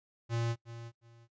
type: tone with echo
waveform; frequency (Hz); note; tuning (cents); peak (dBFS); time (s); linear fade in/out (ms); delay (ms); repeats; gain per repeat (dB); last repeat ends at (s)
square; 116.54; A#2; 0; -31; 0.29-0.56; 50; 360; 2; -13; 1.28
effects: noise-tail reverb RT60 0.1 s tail -20 dB re dry + resampled to 16000 Hz